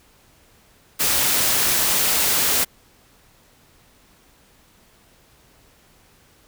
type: noise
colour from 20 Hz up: white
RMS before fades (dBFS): -19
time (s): 0.99-2.65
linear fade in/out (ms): 20
effects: pink hiss -55 dBFS RMS until 6.47 s